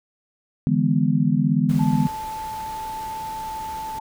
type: chord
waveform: sine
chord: E dominant seventh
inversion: third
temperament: just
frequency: 148.33 / 164.81 / 206 / 247.2 Hz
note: D3 / E3 / G#3 / B3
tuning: +18 / 0 / -14 / +2 cents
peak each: -22 dBFS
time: 0.67-2.07 s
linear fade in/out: 0 ms
type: noise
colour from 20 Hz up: pink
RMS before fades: -40 dBFS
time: 1.69-3.99 s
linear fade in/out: 5 ms
type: tone with pitch glide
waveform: sine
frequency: 873 to 879.1 Hz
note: A5 to A5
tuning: -14 to -2 cents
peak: -28 dBFS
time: 1.79-4 s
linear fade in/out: 5 ms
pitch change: +12 cents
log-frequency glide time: 1.92-3.04 s
effects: none